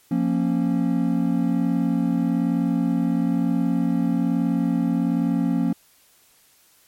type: chord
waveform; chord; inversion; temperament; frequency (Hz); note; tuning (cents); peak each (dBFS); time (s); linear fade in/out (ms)
triangle; Bb minor; second; equal with one note detuned; 174.61 / 233.1 / 274.2; F3 / Bb3 / Db4; 0 / 0 / -19; -21; 0.11-5.73; 5
effects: white hiss -57 dBFS RMS until 6.87 s + MP3 64 kbps